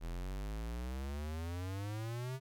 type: exponential sweep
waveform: square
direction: up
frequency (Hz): 40.57 to 134.2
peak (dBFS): -39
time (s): 0-2.4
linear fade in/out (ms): 50
effects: none